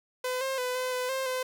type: tone with pitch steps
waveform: sawtooth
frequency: 506 / 532 / 501 / 509 / 503 / 529 / 512 Hz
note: B4 / C5 / B4 / C5 / B4 / C5 / C5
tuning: +42 / +29 / +25 / -48 / +32 / +19 / -38 cents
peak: -25 dBFS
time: 0.24-1.43 s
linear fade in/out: 5 ms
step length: 170 ms
effects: none